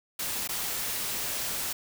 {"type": "noise with dropouts", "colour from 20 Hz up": "white", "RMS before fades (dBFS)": -32, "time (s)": [0.19, 1.73], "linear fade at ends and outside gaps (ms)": 5, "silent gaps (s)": [0.476, 0.489], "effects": []}